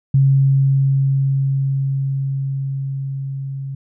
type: tone with level ramp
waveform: sine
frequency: 136.3 Hz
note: C#3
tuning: 29 cents flat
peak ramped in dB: -9 to -24 dBFS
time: 0.14-3.75 s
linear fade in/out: 5 ms
effects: none